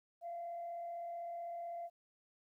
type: tone with frequency modulation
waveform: sine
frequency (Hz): 687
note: F5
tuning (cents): -29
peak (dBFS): -40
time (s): 0.21-1.9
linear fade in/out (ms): 50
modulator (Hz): 35.8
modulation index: 0.32
effects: tanh soft clip ceiling -37 dBFS + 13-bit